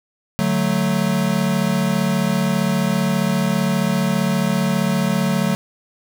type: chord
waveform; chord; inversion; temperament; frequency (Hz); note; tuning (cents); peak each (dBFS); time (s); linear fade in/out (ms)
square; D major; none; equal; 146.83 / 185 / 220; D3 / F#3 / A3; 0 / 0 / 0; -24 / -20 / -22; 0.39-5.55; 0
effects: none